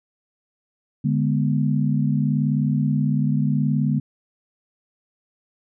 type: chord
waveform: sine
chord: G# diminished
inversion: second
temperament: equal with one note detuned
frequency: 146.83 / 207.7 / 246.2 Hz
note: D3 / G#3 / B3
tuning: 0 / 0 / -5 cents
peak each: -20 / -23 / -24 dBFS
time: 1.04-4 s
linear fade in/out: 10 ms
effects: none